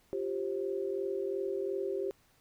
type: chord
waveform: sine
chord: F suspended second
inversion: none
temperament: equal with one note detuned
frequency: 349.2 / 392 / 531.8 Hz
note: F4 / G4 / C5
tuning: 0 / 0 / +28 cents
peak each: -39 / -33 / -39 dBFS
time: 0.13-2.11 s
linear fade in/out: 0 ms
effects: pink hiss -67 dBFS RMS until 2.4 s